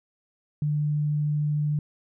sine tone, 148.9 Hz, D3, 24 cents sharp, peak -22 dBFS, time 0.62-1.79 s, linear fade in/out 2 ms, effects none

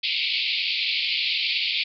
pink band-pass noise, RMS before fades -25 dBFS, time 0.03-1.84 s, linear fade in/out 10 ms, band 2200 to 4700 Hz, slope 96 dB/octave, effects none

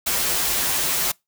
white noise with comb filter, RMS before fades -22 dBFS, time 0.06-1.12 s, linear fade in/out 10 ms, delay 9.7 ms, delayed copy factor -1, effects noise-tail reverb RT60 0.2 s tail -25 dB re dry

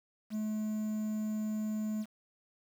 triangle tone with quantisation, 214.8 Hz, A3, 41 cents flat, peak -30 dBFS, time 0.3-2.06 s, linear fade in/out 50 ms, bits 9, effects none

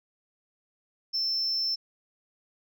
sine tone, 5330 Hz, E8, 18 cents sharp, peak -24 dBFS, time 1.13-1.76 s, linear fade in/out 20 ms, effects tanh soft clip ceiling -23 dBFS

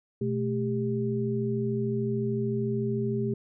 sine tone cluster, 124.1 / 217.6 / 397.1 Hz, B2 / A3 / G4, +9 / -19 / +22 cents, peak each -30 dBFS, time 0.21-3.34 s, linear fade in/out 5 ms, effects none

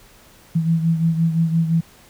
sine beating tone pair, 163.6 / 169.4 Hz, E3 / E3, -13 / +48 cents, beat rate 5.8 Hz, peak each -16 / -23 dBFS, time 0.55-1.81 s, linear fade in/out 10 ms, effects pink hiss -49 dBFS RMS until 2.09 s

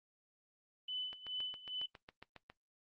sine tone with tremolo, 3007 Hz, F#7, 27 cents sharp, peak -36 dBFS, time 0.88-1.86 s, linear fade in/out 5 ms, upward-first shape sine, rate 2.4 Hz, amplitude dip 85%
click train, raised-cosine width 0.3 ms, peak -34 dBFS, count 11, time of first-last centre 1.13-2.5 s, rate 7.3 Hz
effects noise-tail reverb RT60 0.1 s tail -18 dB re dry + Opus 24 kbps

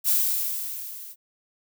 violet noise with level ramp, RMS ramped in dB -19 to -42 dBFS, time 0.04-1.16 s, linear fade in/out 50 ms, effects none

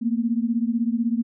sine beating tone pair, 226.9 / 242.9 Hz, A#3 / B3, -47 / -29 cents, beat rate 16 Hz, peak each -22 / -24 dBFS, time 0.01-1.23 s, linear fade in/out 20 ms, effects none

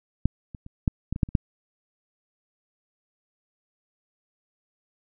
clicks, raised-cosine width 5 ms, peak -7 / -25 / -29 / -8 / -14 / -19 / -7 / -26 / -6 dBFS, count 9, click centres 0.256 / 0.548 / 0.664 / 0.878 / 1.126 / 1.161 / 1.232 / 1.289 / 1.352 s, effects none

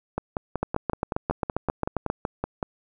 two click trains, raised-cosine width 1 ms, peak -12 / -10 dBFS, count 14 / 12, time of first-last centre 0.18-2.628 / 0.63-2.101 s, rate 5.31 / 7.48 Hz, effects none

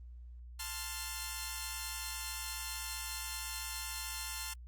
5% pulse chord, F major, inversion first, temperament equal, 880 / 1046.5 / 1396.9 Hz, A5 / C6 / F6, 0 / 0 / 0 cents, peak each -32 dBFS, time 0.59-4.54 s, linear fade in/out 10 ms, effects added 60 Hz sine -47 dBFS peak until 4.67 s + Opus 32 kbps

